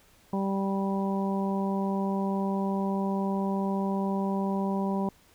harmonic tone, 195.3 Hz, G3, 6 cents flat, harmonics 1 / 2 / 3 / 4 / 5, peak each -27 / -34 / -37 / -37 / -36 dBFS, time 0.33-5.09 s, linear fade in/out 2 ms, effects pink hiss -60 dBFS RMS until 5.34 s

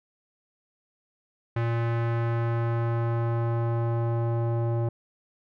square tone with low-pass filter sweep, 116.54 Hz, A#2, in tune, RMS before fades -26 dBFS, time 1.56-4.89 s, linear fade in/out 5 ms, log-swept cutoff 2000 to 720 Hz, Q 1.2, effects none

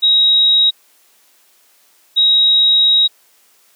sine tone pair in turn, 3808 / 3808 Hz, A#7 / A#7, +36 / +36 cents, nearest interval unison, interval 0 cents, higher neither, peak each -8 dBFS, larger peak neither, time 0.02-0.71 / 2.16-3.08 s, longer second, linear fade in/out 20 ms, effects white hiss -53 dBFS RMS until 3.75 s + high-pass 300 Hz 12 dB/octave

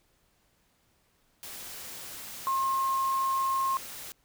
sine tone in noise, 1069 Hz, C6, 37 cents sharp, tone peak -25 dBFS, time 2.47-3.77 s, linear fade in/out 0 ms, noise white, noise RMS -42 dBFS, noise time 1.43-4.12 s, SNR +14 dB, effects pink hiss -69 dBFS RMS until 4.24 s

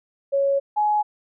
sine tone pair in turn, 554.4 / 841.3 Hz, C#5 / G#5, 0 / +22 cents, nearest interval perfect fifth, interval 722 cents, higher second, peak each -17 dBFS, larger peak neither, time 0.32-0.6 / 0.76-1.03 s, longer first, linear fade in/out 20 ms, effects none

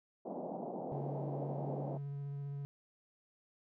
white band-pass noise, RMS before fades -42 dBFS, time 0.25-1.98 s, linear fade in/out 10 ms, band 160 to 790 Hz, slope 48 dB/octave
triangle tone with vibrato, 141.2 Hz, C#3, 32 cents sharp, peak -37 dBFS, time 0.92-2.65 s, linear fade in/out 0 ms, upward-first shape square, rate 15 Hz, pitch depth 10 cents each way
effects none

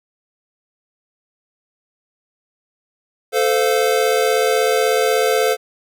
square chord, F major, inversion first, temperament equal with one note detuned, 440 / 516.3 / 698.5 Hz, A4 / C5 / F5, 0 / -23 / 0 cents, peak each -18 / -19 / -22 dBFS, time 3.32-5.57 s, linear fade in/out 50 ms, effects none

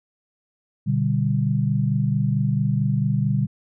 sine chord, G major, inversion first, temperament just, 122.5 / 147 / 196 Hz, B2 / D3 / G3, -14 / +2 / 0 cents, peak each -22 / -22 / -24 dBFS, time 0.86-3.47 s, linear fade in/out 20 ms, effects none

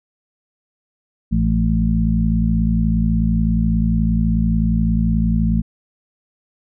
harmonic tone with a mistuned harmonic, 56.5 Hz, A1, 47 cents sharp, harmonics 1 / 2 / 3 / 4, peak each -18 / -24 / -19 / -19 dBFS, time 1.31-5.62 s, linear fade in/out 20 ms, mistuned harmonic 4, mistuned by -40 cents, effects none

